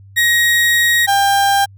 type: tone pair in turn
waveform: 35% pulse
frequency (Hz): 1888 / 796.3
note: A#6 / G5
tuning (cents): +22 / +27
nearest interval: octave + minor third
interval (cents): 1495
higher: first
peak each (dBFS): -9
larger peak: neither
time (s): 0.16-1.07 / 1.07-1.66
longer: first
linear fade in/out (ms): 20
effects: added 98 Hz sine -38 dBFS peak until 1.77 s